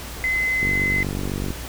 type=tone; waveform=sine; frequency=2044 Hz; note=C7; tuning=41 cents flat; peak=-19 dBFS; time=0.24-1.03 s; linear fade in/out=0 ms
type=click train; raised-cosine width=3 ms; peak=-14 dBFS; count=43; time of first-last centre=0.63-1.505 s; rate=48 Hz
effects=added 60 Hz sine -35 dBFS peak until 1.68 s + pink hiss -35 dBFS RMS until 1.68 s